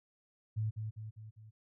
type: tone with echo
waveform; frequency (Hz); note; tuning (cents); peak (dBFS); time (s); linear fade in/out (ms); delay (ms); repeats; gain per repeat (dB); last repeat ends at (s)
sine; 108.8; A2; -19; -31; 0.56-0.71; 20; 200; 4; -5; 1.51
effects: none